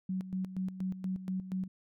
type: tone with tremolo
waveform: sine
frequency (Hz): 187.1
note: F#3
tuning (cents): +20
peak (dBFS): -31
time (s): 0.09-1.68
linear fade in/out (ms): 5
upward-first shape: square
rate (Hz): 4.2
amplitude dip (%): 70
effects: none